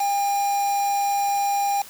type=tone with quantisation; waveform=triangle; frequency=804 Hz; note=G5; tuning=44 cents sharp; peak=-18 dBFS; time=0-1.82 s; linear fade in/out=5 ms; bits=5; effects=white hiss -43 dBFS RMS until 1.89 s